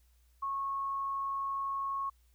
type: tone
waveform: sine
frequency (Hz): 1097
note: C#6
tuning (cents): -18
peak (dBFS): -32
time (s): 0.42-2.1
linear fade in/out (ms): 10
effects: added 60 Hz sine -63 dBFS peak until 2.34 s + white hiss -74 dBFS RMS until 2.34 s